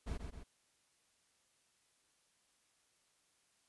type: noise with echo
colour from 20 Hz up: brown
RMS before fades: -40 dBFS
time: 0.06-0.18 s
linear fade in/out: 20 ms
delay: 130 ms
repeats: 2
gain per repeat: -5 dB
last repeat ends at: 0.44 s
effects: white hiss -75 dBFS RMS until 3.68 s + resampled to 24000 Hz